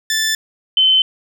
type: tone pair in turn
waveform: 15% pulse / sine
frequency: 1760 / 3064 Hz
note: A6 / G7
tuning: 0 / -40 cents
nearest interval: minor seventh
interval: 960 cents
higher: second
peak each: -9 dBFS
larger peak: neither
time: 0.1-0.35 / 0.77-1.02 s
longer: neither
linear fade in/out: 2 ms
effects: none